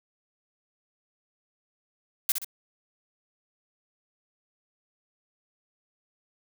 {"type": "noise with echo", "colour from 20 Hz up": "blue", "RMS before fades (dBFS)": -23, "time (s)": [2.29, 2.32], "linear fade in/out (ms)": 2, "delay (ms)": 63, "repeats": 2, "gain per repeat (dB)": -7, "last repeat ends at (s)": 2.446, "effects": []}